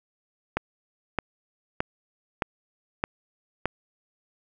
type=click train; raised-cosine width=0.5 ms; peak=-9 dBFS; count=6; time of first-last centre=0.57-3.656 s; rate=1.62 Hz; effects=none